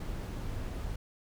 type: noise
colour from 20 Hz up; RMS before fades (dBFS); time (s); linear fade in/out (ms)
brown; -37; 0-0.96; 5
effects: none